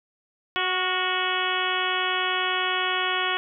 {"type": "harmonic tone with a mistuned harmonic", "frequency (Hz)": 370, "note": "F#4", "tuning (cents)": 0, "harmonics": [1, 2, 3, 4, 5, 6, 7, 8, 9], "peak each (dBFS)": [-33, -32, -29, -30, -31, -33, -33, -31, -32], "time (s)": [0.56, 3.37], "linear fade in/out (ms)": 0, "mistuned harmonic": 4, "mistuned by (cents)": -36, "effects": []}